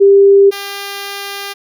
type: tone pair in turn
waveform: sine / 5% pulse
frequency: 396.7 / 399.7 Hz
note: G4 / G4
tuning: +21 / +34 cents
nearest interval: unison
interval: 13 cents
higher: second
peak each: -3 / -11 dBFS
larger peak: first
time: 0-0.51 / 0.51-1.54 s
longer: second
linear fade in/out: 20 ms
effects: none